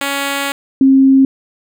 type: tone pair in turn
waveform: 5% pulse / sine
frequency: 279.2 / 268.1 Hz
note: C#4 / C4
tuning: +13 / +42 cents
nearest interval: minor second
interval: 71 cents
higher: first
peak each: -5 dBFS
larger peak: neither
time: 0.01-0.52 / 0.81-1.25 s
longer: first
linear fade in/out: 2 ms
effects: none